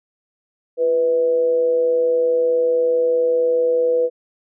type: tone with amplitude modulation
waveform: sine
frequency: 493.9 Hz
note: B4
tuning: in tune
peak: -12 dBFS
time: 0.77-4.1 s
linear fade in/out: 50 ms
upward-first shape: sine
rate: 151 Hz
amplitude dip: 45%
effects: none